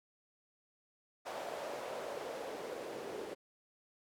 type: noise with band-pass filter sweep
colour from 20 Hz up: white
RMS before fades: -43 dBFS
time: 1.25-3.35 s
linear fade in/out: 20 ms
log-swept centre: 650 to 410 Hz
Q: 2.8
effects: none